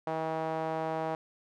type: tone with band-pass filter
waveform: sawtooth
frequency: 160 Hz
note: D#3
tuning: 49 cents sharp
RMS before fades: -33 dBFS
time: 0.07-1.15 s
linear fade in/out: 2 ms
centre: 740 Hz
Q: 2.2
effects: none